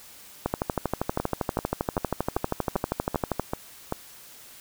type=two click trains; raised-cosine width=1 ms; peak=-12 / -10 dBFS; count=8 / 38; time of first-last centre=1.2-3.924 / 0.46-3.397 s; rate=2.57 / 12.6 Hz; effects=white hiss -48 dBFS RMS until 4.6 s